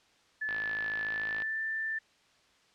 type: tone with pitch glide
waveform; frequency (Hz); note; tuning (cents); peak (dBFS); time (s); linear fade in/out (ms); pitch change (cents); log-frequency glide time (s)
sine; 1733 to 1774.5; A6 to A6; -27 to +14; -31; 0.41-1.99; 10; +41; 1-1.62
type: click train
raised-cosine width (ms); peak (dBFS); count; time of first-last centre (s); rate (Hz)
0.3; -25; 51; 0.49-1.421; 53.7
effects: white hiss -65 dBFS RMS until 2.74 s + low-pass 5000 Hz 12 dB/octave